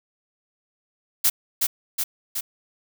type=noise with echo; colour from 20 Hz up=blue; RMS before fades=-18 dBFS; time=1.24-1.3 s; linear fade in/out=10 ms; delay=370 ms; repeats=3; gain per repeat=-3 dB; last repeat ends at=2.41 s; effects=none